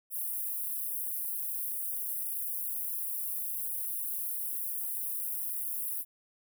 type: high-pass noise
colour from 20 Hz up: white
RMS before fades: -35 dBFS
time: 0.1-6.05 s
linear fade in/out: 50 ms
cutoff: 10000 Hz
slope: 48 dB/octave
effects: none